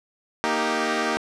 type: chord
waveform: 10% pulse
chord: Eb major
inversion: second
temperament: equal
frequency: 233.1 / 311.1 / 392 Hz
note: Bb3 / Eb4 / G4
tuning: 0 / 0 / 0 cents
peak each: -18 dBFS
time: 0.44-1.17 s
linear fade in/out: 0 ms
effects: low-pass 6000 Hz 12 dB/octave